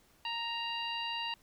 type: harmonic tone with a mistuned harmonic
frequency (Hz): 932.3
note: A#5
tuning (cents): 0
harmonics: 1 / 2 / 3 / 4 / 5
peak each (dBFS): -39 / -45 / -37 / -45 / -47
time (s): 0.25-1.34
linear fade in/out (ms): 2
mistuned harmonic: 4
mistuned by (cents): +81
effects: pink hiss -66 dBFS RMS until 1.42 s